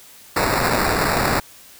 white noise with sample-and-hold, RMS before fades -19 dBFS, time 0.36-1.4 s, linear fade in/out 5 ms, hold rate 3150 Hz, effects white hiss -45 dBFS RMS until 1.79 s

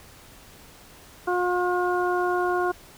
harmonic tone, 358.2 Hz, F4, 44 cents sharp, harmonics 1 / 2 / 3 / 4, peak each -24 / -27 / -29 / -30 dBFS, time 1.27-2.72 s, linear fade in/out 10 ms, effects pink hiss -49 dBFS RMS until 2.97 s

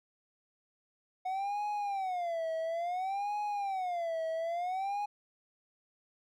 triangle tone with vibrato, 734 Hz, F#5, 14 cents flat, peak -30 dBFS, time 1.25-5.06 s, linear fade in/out 10 ms, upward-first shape sine, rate 0.58 Hz, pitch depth 220 cents each way, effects none

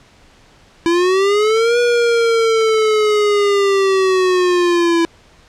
square linear two-way sweep, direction up then down, 332.8 to 483.1 to 332.8 Hz, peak -12 dBFS, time 0.86-5.05 s, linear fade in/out 0 ms, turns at 1.79 s, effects pink hiss -48 dBFS RMS until 5.48 s + low-pass 6000 Hz 12 dB/octave

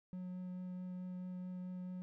triangle tone with vibrato, 182.1 Hz, F#3, 27 cents flat, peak -40 dBFS, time 0.13-2.02 s, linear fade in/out 0 ms, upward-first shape triangle, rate 4.6 Hz, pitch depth 9 cents each way, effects none

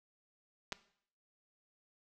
clicks, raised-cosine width 0.2 ms, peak -21 dBFS, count 2, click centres 0.722 / 0.727 s, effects noise-tail reverb RT60 0.6 s tail -17 dB re dry

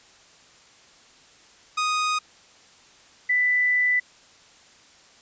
sawtooth / sine tone pair in turn, 1244.5 / 1987.5 Hz, D#6 / B6, 0 / +10 cents, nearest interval minor sixth, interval 810 cents, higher second, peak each -18 dBFS, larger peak neither, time 1.77-2.19 / 3.29-4 s, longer second, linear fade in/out 10 ms, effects white hiss -53 dBFS RMS until 5.21 s + resampled to 16000 Hz

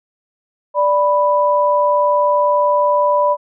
sine tone pair together, 587.3 / 987.8 Hz, D5 / B5, 0 / 0 cents, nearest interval major sixth, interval 900 cents, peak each -14 dBFS, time 0.74-3.37 s, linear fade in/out 50 ms, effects none

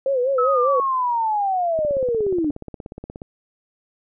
sine tone with vibrato, 520 Hz, C5, 11 cents flat, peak -17 dBFS, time 0.06-0.8 s, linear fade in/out 2 ms, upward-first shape sine, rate 5 Hz, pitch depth 110 cents each way
sine linear sweep, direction down, 1311 to 282.7 Hz, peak -18 dBFS, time 0.38-2.51 s, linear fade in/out 5 ms
click train, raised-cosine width 2 ms, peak -20 dBFS, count 25, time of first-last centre 1.79-3.219 s, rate 16.8 Hz
effects none

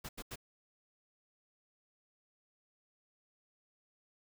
pink noise bursts, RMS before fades -44 dBFS, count 3, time 0.04-0.358 s, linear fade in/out 10 ms, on 50 ms, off 84 ms, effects none

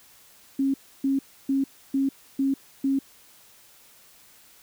sine tone bursts, 272 Hz, C#4, 33 cents flat, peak -20 dBFS, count 6, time 0.59-2.99 s, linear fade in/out 5 ms, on 150 ms, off 300 ms, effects white hiss -54 dBFS RMS until 4.62 s

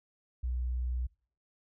sine tone, 61.74 Hz, B1, in tune, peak -30 dBFS, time 0.43-1.07 s, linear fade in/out 10 ms, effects noise-tail reverb RT60 0.5 s tail -26 dB re dry

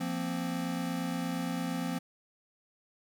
square chord, F suspended fourth, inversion none, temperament equal with one note detuned, 173.51 / 233.1 / 261.6 Hz, F3 / Bb3 / C4, -11 / 0 / 0 cents, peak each -36 / -39 / -36 dBFS, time 0-1.99 s, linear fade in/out 10 ms, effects none

